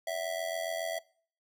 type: tone with amplitude modulation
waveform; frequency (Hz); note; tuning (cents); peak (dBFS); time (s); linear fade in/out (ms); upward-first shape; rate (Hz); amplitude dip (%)
square; 659.3; E5; 0; -29; 0.07-0.99; 5; sine; 87.2; 75
effects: noise-tail reverb RT60 0.5 s tail -23 dB re dry